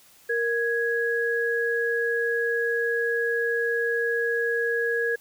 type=tone pair together; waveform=sine; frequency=466.8 / 1662.5 Hz; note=A#4 / G#6; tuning=+2 / +1 cents; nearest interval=octave + minor seventh; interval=2199 cents; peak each=-25 dBFS; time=0.29-5.16 s; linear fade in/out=10 ms; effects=white hiss -55 dBFS RMS until 5.2 s